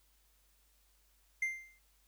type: tone with exponential decay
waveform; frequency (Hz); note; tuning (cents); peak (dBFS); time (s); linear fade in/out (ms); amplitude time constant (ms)
triangle; 2093; C7; 0; -27; 1.42-1.79; 5; 79
effects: added 50 Hz sine -70 dBFS peak until 2.07 s + white hiss -72 dBFS RMS until 2.07 s